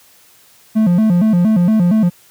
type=tone with vibrato; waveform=triangle; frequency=196 Hz; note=G3; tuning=in tune; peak=-7 dBFS; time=0.75-2.1 s; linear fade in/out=20 ms; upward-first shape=square; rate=4.3 Hz; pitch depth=190 cents each way; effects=white hiss -48 dBFS RMS until 2.3 s + high-pass 60 Hz 12 dB/octave